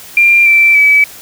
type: tone with pitch steps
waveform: sine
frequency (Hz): 2384 / 2338 / 2292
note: D7 / D7 / D7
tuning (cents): +25 / -8 / -43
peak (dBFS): -4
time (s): 0.17-1.04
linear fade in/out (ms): 2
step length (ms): 290
effects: white hiss -33 dBFS RMS until 1.21 s

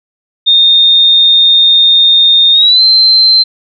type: tone with pitch glide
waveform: sine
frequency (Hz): 3662 to 4110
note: A#7 to C8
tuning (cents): -32 to -32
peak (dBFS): -3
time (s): 0.46-3.44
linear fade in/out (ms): 20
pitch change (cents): +200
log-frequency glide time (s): 2.52-2.82
effects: none

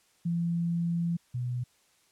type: tone pair in turn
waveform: sine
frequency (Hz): 170 / 123.48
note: F3 / B2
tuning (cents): -46 / 0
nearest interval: tritone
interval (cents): 554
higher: first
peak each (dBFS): -26 / -29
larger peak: first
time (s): 0.25-1.17 / 1.34-1.64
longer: first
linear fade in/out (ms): 10
effects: white hiss -66 dBFS RMS until 2.11 s + low-pass 10000 Hz 12 dB/octave

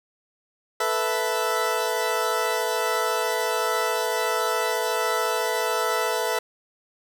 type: chord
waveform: 20% pulse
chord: A suspended second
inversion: none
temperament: equal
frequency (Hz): 440 / 493.9 / 659.3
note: A4 / B4 / E5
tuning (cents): 0 / 0 / 0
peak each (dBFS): -22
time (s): 0.8-6.39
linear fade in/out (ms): 5
effects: none

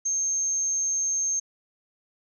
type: tone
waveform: sine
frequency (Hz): 6390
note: G8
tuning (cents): +32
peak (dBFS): -23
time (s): 0.05-1.4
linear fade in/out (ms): 10
effects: none

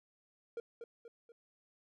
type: tone with echo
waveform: triangle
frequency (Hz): 466.2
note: A#4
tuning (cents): 0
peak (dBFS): -36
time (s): 0.57-0.6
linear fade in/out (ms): 2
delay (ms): 240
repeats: 3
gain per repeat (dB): -6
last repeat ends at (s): 1.32
effects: none

